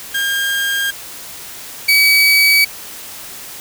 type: tone pair in turn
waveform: 30% pulse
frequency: 1610 / 2277 Hz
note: G6 / C#7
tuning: +46 / +46 cents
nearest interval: tritone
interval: 600 cents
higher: second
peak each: -13 / -6 dBFS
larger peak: second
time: 0.14-0.91 / 1.88-2.65 s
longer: neither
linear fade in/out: 10 ms
effects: white hiss -32 dBFS RMS until 3.6 s